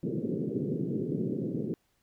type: band-pass noise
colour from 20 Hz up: pink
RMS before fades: -32 dBFS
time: 0.03-1.74 s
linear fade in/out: 0 ms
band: 130 to 450 Hz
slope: 48 dB/octave
effects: pink hiss -73 dBFS RMS until 2.02 s